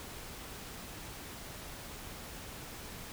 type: silence
effects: pink hiss -46 dBFS RMS until 3.12 s